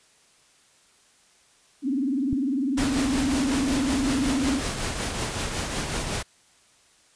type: tone with vibrato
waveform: sine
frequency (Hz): 270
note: C#4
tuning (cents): -45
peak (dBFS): -22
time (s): 1.82-4.62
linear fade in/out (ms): 50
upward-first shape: triangle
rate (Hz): 20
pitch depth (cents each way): 210
type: click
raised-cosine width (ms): 5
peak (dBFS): -16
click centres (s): 2.329
type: noise with tremolo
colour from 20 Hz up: pink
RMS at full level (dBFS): -27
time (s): 2.77-6.23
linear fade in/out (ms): 10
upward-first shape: triangle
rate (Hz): 5.4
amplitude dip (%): 45
effects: white hiss -59 dBFS RMS until 7.15 s + resampled to 22050 Hz